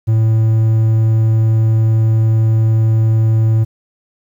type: tone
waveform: triangle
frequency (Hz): 111.1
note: A2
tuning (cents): +17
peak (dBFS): -7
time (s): 0.07-3.65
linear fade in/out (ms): 20
effects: 8-bit